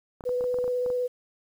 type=clicks; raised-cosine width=1 ms; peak=-26 dBFS; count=11; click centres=0.208 / 0.239 / 0.292 / 0.409 / 0.441 / 0.543 / 0.587 / 0.642 / 0.679 / 0.862 / 0.902 s
type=tone with vibrato; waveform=sine; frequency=496 Hz; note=B4; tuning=7 cents sharp; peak=-24 dBFS; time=0.25-1.08 s; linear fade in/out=20 ms; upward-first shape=sine; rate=16 Hz; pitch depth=11 cents each way
effects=9-bit